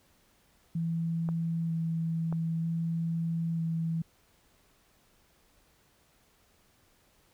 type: tone with vibrato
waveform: sine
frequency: 164.81 Hz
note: E3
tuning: in tune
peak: -28 dBFS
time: 0.75-4.02 s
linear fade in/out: 5 ms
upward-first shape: square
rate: 0.53 Hz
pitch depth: 9 cents each way
type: clicks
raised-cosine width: 1 ms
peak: -26 dBFS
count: 2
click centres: 1.289 / 2.326 s
effects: pink hiss -66 dBFS RMS until 7.33 s